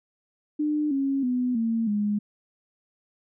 sine tone with pitch steps, 300.1 / 273.6 / 249.5 / 227.4 / 207.4 Hz, D4 / C#4 / B3 / A#3 / G#3, +38 / -23 / +18 / -43 / -2 cents, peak -22 dBFS, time 0.59-2.19 s, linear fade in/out 10 ms, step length 320 ms, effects none

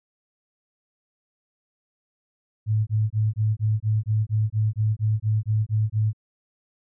sine tone bursts, 108.1 Hz, A2, 30 cents flat, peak -18 dBFS, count 15, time 2.66-6.132 s, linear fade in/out 50 ms, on 210 ms, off 23 ms, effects none

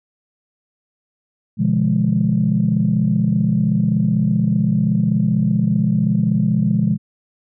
sine chord, B diminished seventh, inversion none, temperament equal with one note detuned, 123.47 / 146.83 / 171.91 / 207.7 Hz, B2 / D3 / F3 / Ab3, 0 / 0 / -27 / 0 cents, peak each -20 / -22 / -18 / -17 dBFS, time 1.57-6.98 s, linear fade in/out 50 ms, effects tanh soft clip ceiling -5 dBFS

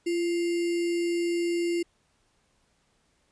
sine tone with sample-and-hold, 343 Hz, F4, 31 cents flat, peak -24 dBFS, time 0.06-1.83 s, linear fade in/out 10 ms, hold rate 2450 Hz, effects pink hiss -69 dBFS RMS until 3.31 s + resampled to 22050 Hz

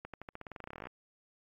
accelerating click train, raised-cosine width 0.5 ms, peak -28 dBFS, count 21, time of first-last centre 0.05-0.87 s, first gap 87 ms, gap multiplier 0.91, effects AAC 32 kbps

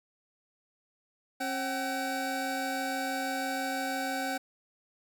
25% pulse tone pair together, 268.7 / 760 Hz, C4 / F#5, +46 / +46 cents, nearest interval octave + tritone, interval 1800 cents, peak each -31 / -29 dBFS, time 1.4-4.38 s, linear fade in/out 10 ms, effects none

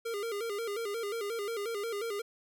square tone with vibrato, 432.8 Hz, A4, 29 cents flat, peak -34 dBFS, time 0.05-2.22 s, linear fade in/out 10 ms, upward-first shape square, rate 5.6 Hz, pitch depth 110 cents each way, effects none

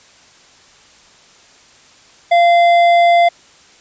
sine tone with hard clipping, 690 Hz, F5, 21 cents flat, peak -9 dBFS, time 2.31-3.29 s, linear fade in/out 10 ms, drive 9 dB, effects white hiss -46 dBFS RMS until 3.8 s + resampled to 16000 Hz

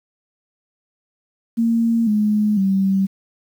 sine tone with pitch steps, 230 / 210.9 / 193.41 Hz, A#3 / G#3 / G3, -23 / +27 / -23 cents, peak -14 dBFS, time 1.57-3.07 s, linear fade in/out 20 ms, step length 500 ms, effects 8-bit

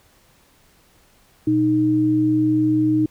sine tone pair together, 122.94 / 309.8 Hz, B2 / D#4, -7 / -7 cents, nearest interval octave + major third, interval 1600 cents, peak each -24 / -15 dBFS, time 1.47-3.06 s, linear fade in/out 5 ms, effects pink hiss -56 dBFS RMS until 3.1 s

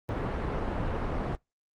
pink low-pass noise, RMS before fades -31 dBFS, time 0.09-1.35 s, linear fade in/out 0 ms, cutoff 1300 Hz, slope 12 dB/octave, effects noise-tail reverb RT60 0.2 s tail -26 dB re dry + Opus 24 kbps

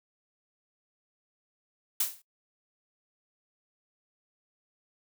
blue noise with exponential decay, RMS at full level -23 dBFS, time 2-2.22 s, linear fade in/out 5 ms, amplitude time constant 47 ms, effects noise-tail reverb RT60 0.1 s tail -20 dB re dry

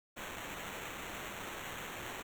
blue noise with sample-and-hold, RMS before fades -44 dBFS, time 0.16-2.23 s, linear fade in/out 20 ms, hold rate 4900 Hz, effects none

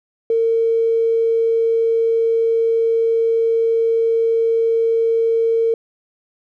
triangle tone with tanh clipping, 455.8 Hz, A#4, 39 cents flat, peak -13 dBFS, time 0.3-5.74 s, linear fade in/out 2 ms, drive 3 dB, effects none

